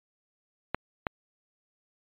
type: clicks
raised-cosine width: 0.5 ms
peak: -12 dBFS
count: 2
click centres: 0.746 / 1.068 s
effects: resampled to 8000 Hz